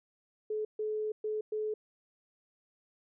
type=tone bursts at uneven times; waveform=sine; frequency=429.1 Hz; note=A4; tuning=43 cents flat; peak=-31 dBFS; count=4; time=0.5-0.65 / 0.79-1.12 / 1.24-1.41 / 1.52-1.74 s; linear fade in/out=5 ms; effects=none